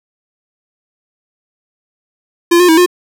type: tone with pitch steps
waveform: square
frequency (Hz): 344 / 357.1 / 321.9 / 356.9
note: F4 / F4 / E4 / F4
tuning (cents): -26 / +39 / -41 / +38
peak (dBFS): -6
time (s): 2.51-2.862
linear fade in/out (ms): 10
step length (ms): 88
effects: none